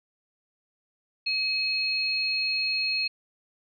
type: tone pair together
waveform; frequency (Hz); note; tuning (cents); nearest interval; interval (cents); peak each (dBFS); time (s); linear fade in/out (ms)
sine; 2546 / 4282; D#7 / C8; +39 / +39; major sixth; 900; -27; 1.26-3.08; 10
effects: none